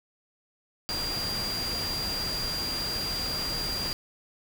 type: tone in noise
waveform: sine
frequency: 4767 Hz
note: D8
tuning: 25 cents sharp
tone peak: -30 dBFS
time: 0.89-3.93 s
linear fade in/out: 0 ms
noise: pink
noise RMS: -35 dBFS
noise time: 0.89-3.93 s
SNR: +2 dB
effects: none